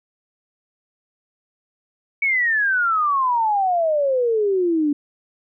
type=exponential sweep; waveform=sine; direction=down; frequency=2262 to 284.9 Hz; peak=-16 dBFS; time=2.22-4.93 s; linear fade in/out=5 ms; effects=none